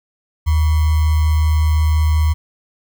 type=tone with sample-and-hold; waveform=sine; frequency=77.78 Hz; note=D#2; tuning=in tune; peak=-11 dBFS; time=0.46-2.34 s; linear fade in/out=20 ms; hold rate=1050 Hz; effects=none